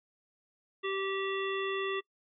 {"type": "harmonic tone with a mistuned harmonic", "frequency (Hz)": 388.6, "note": "G4", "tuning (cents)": -15, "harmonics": [1, 3, 5, 7, 9], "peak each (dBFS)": [-33, -38, -40, -41, -43], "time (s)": [0.83, 2.01], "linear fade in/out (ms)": 20, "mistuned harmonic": 9, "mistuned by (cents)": -23, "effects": ["noise-tail reverb RT60 0.1 s tail -23 dB re dry"]}